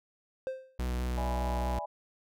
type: tone with exponential decay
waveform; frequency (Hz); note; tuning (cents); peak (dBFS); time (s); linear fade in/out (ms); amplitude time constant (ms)
triangle; 523.3; C5; 0; -27; 0.47-0.78; 0; 67
type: tone with vibrato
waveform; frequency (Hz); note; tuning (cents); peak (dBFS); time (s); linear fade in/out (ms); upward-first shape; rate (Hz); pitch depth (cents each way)
45% pulse; 61.74; B1; 0; -30; 0.79-1.79; 5; triangle; 4.8; 18
type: chord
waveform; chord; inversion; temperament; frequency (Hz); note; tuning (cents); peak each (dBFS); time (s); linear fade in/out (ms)
sine; E dominant seventh; third; equal; 587.3 / 659.3 / 830.6 / 987.8; D5 / E5 / G#5 / B5; 0 / 0 / 0 / 0; -41 / -42 / -37 / -42; 1.17-1.86; 10
effects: none